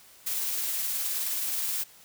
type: noise with tremolo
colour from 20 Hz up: blue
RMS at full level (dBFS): -29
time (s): 0.26-1.84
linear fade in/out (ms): 10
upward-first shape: triangle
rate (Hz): 19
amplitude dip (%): 25
effects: white hiss -54 dBFS RMS until 2.04 s